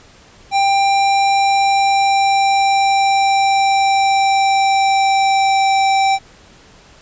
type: tone with pitch glide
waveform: square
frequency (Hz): 790 to 778.7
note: G5 to G5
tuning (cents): +13 to -12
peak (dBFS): -12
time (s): 0.51-6.19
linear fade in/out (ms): 50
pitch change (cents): -25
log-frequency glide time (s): 1.33-5.79
effects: pink hiss -45 dBFS RMS until 7.01 s + resampled to 16000 Hz